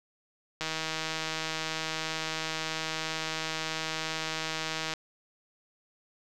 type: click train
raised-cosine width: 0.2 ms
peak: -15 dBFS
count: 689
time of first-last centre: 0.61-4.937 s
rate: 159 Hz
effects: none